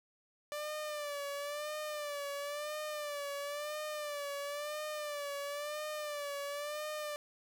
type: tone with vibrato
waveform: sawtooth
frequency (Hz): 587.3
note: D5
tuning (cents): 0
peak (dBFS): -34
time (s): 0.52-7.16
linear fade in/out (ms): 0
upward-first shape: sine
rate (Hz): 0.98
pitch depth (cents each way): 64
effects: none